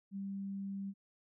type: tone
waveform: sine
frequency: 196.6 Hz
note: G3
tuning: 5 cents sharp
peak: -38 dBFS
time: 0.11-0.94 s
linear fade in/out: 50 ms
effects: none